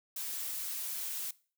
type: noise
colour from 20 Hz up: blue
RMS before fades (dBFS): -38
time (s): 0.16-1.31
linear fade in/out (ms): 5
effects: noise-tail reverb RT60 0.4 s tail -21 dB re dry